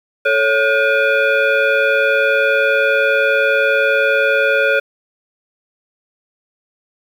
sine tone with frequency modulation, 440 Hz, A4, in tune, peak -11 dBFS, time 0.25-4.8 s, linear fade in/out 10 ms, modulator 995 Hz, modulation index 1.8, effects 7-bit

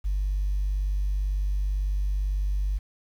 sine tone, 49 Hz, G1, in tune, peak -22 dBFS, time 0.04-2.79 s, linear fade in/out 20 ms, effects tanh soft clip ceiling -19 dBFS + 9-bit

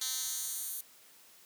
10% pulse tone with high-pass filter sweep, 258.1 Hz, C4, 23 cents flat, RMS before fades -37 dBFS, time 0.01-0.81 s, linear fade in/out 5 ms, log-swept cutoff 4700 to 11000 Hz, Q 1.3, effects white hiss -59 dBFS RMS until 1.45 s + high-pass 150 Hz 12 dB/octave

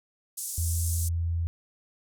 pink band-pass noise, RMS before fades -35 dBFS, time 0.37-1.09 s, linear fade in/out 10 ms, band 7200 to 12000 Hz, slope 24 dB/octave
sine tone, 84.1 Hz, E2, 35 cents sharp, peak -25 dBFS, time 0.58-1.47 s, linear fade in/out 0 ms
effects none

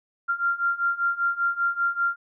sine beating tone pair, 1385 / 1390.1 Hz, F6 / F6, -15 / -8 cents, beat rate 5.1 Hz, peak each -26 / -24 dBFS, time 0.28-2.16 s, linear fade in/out 20 ms, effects none

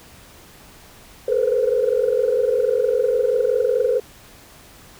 sine tone cluster, 429.3 / 475.3 / 495.1 / 520 Hz, A4 / A#4 / B4 / C5, -43 / +34 / +4 / -11 cents, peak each -21 dBFS, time 1.28-4 s, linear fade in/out 5 ms, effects tanh soft clip ceiling -8 dBFS + pink hiss -46 dBFS RMS until 4.99 s

